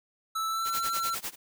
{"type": "tone with pitch glide", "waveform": "square", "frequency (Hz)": [1315, 1352], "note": ["E6", "E6"], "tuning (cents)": [-5, 43], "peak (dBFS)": -29, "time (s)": [0.35, 1.15], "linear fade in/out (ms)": 10, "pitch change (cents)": 48, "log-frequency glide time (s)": [0.48, 0.72]}
{"type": "noise with tremolo", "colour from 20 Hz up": "white", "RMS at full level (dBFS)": -33, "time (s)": [0.64, 1.36], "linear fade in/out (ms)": 50, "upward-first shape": "sine", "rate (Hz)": 10, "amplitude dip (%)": 95}
{"effects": []}